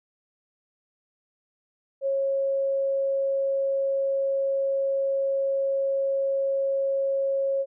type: tone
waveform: sine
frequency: 546 Hz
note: C#5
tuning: 26 cents flat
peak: -22 dBFS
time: 2.01-7.66 s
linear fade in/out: 50 ms
effects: none